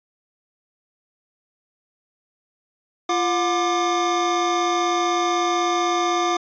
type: tone cluster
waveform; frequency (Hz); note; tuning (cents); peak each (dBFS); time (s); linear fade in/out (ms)
square; 345.2 / 720 / 1188; F4 / F#5 / D6; -20 / -47 / +20; -24; 3.09-6.37; 5
effects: resampled to 16000 Hz